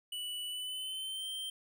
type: tone with pitch glide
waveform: square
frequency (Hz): 2960 to 3136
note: F#7 to G7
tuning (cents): 0 to 0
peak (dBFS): -38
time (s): 0.12-1.5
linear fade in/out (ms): 5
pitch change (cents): +100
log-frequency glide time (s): 0.46-1.28
effects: none